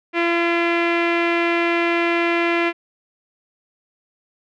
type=tone with low-pass filter; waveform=sawtooth; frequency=340.5 Hz; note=F4; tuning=44 cents flat; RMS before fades=-19 dBFS; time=0.13-2.73 s; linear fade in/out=50 ms; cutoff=2400 Hz; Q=3.5; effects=none